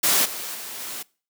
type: noise with level steps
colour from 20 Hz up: white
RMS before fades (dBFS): -19 / -32 / -35 / -33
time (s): 0.03-1.03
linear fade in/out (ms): 10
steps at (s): 0.24 / 0.54 / 0.79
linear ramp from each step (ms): 20
effects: noise-tail reverb RT60 0.4 s tail -24 dB re dry + high-pass 200 Hz 12 dB/octave